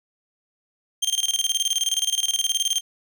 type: tone with tremolo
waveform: 25% pulse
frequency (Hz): 3174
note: G7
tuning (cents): +21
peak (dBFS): -15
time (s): 1.02-2.81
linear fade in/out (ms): 10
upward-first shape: square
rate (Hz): 19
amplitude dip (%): 80
effects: none